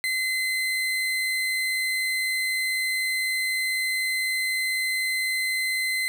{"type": "tone", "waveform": "35% pulse", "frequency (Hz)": 2051, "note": "C7", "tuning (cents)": -35, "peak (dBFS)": -22, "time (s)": [0.04, 6.08], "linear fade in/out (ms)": 0, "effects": []}